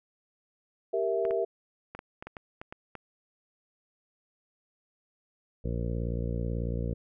sine chord, E diminished, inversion first, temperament equal, 392 / 466.2 / 659.3 Hz, G4 / Bb4 / E5, 0 / 0 / 0 cents, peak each -30 dBFS, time 0.93-1.45 s, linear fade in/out 10 ms
clicks, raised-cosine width 0.5 ms, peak -25 dBFS, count 10, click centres 1.252 / 1.309 / 1.95 / 1.991 / 2.225 / 2.27 / 2.368 / 2.615 / 2.725 / 2.953 s
harmonic tone, 58.2 Hz, A#1, 2 cents flat, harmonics 1 / 2 / 3 / 4 / 5 / 6 / 7 / 8 / 9 / 10, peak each -32 / -34 / -37 / -41 / -45 / -45 / -49 / -41 / -44 / -53 dBFS, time 5.64-6.94 s, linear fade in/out 10 ms
effects none

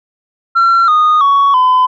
sine tone with pitch steps, 1361 / 1233.7 / 1118.3 / 1013.7 Hz, F6 / D#6 / C#6 / B5, -45 / -15 / +15 / +45 cents, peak -4 dBFS, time 0.55-1.87 s, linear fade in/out 20 ms, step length 330 ms, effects tanh soft clip ceiling -5 dBFS

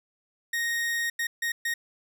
40% pulse tone bursts at uneven times, 1864.7 Hz, A#6, in tune, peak -25 dBFS, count 4, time 0.53-1.1 / 1.19-1.27 / 1.42-1.52 / 1.65-1.74 s, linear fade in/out 5 ms, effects none

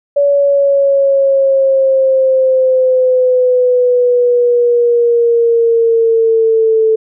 sine exponential sweep, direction down, 570 to 440 Hz, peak -7 dBFS, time 0.16-6.96 s, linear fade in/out 10 ms, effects none

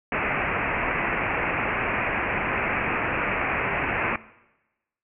white low-pass noise, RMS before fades -26 dBFS, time 0.12-4.16 s, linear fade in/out 2 ms, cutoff 2600 Hz, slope 96 dB/octave, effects noise-tail reverb RT60 1.0 s tail -19 dB re dry

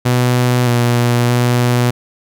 sawtooth tone with pitch steps, 123.8 / 120.4 / 122.2 Hz, B2 / B2 / B2, +5 / -44 / -18 cents, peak -7 dBFS, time 0.05-1.91 s, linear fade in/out 10 ms, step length 620 ms, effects none

